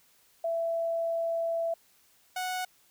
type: tone pair in turn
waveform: sine / sawtooth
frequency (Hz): 666 / 736.8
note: E5 / F#5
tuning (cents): +18 / -7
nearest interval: major second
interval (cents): 175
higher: second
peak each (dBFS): -27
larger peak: neither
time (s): 0.44-1.74 / 2.36-2.65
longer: first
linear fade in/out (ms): 5
effects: white hiss -64 dBFS RMS until 2.9 s